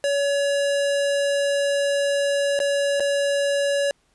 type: tone with dropouts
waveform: square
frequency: 565 Hz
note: C#5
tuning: 33 cents sharp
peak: -20 dBFS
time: 0.04-3.91 s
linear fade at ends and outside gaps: 1 ms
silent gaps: 2.591-2.601 / 2.998-3.004 s
effects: pink hiss -65 dBFS RMS until 4.14 s + resampled to 24000 Hz